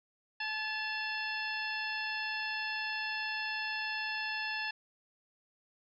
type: harmonic tone with a mistuned harmonic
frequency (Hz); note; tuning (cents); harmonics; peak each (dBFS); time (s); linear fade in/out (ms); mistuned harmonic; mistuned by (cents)
864; A5; -32; 1 / 2 / 3 / 4 / 5 / 6; -42 / -37 / -39 / -47 / -45 / -46; 0.4-4.71; 5; 3; +67
effects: none